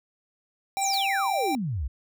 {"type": "tone", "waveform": "square", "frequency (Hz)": 784, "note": "G5", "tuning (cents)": 0, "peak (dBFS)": -26, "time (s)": [0.77, 1.55], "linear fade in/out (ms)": 0}
{"type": "exponential sweep", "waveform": "sine", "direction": "down", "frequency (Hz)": [8430, 56.9], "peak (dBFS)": -26, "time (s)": [0.81, 1.88], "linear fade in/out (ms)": 10}
{"type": "noise with exponential decay", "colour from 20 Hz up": "blue", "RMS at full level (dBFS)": -33, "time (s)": [0.93, 1.17], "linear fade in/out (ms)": 5, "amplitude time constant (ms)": 51}
{"effects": []}